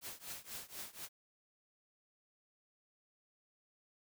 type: noise with tremolo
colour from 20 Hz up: white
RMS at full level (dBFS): -44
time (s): 0.01-1.09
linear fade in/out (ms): 50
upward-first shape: triangle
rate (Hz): 4.1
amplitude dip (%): 95
effects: none